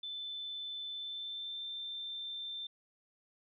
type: tone with pitch glide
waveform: sine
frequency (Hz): 3522 to 3567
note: A7 to A7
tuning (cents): +1 to +23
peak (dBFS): -39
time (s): 0.03-2.67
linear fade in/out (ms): 5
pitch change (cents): +22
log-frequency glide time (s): 0.91-1.65
effects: none